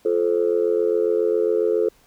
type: chord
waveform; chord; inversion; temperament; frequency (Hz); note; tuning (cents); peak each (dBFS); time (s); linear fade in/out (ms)
sine; F major; none; just; 349.2 / 436.5 / 523.8; F4 / A4 / C5; 0 / -14 / +2; -23 / -18 / -24; 0.05-1.89; 5
effects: tanh soft clip ceiling -9 dBFS + pink hiss -57 dBFS RMS until 2.06 s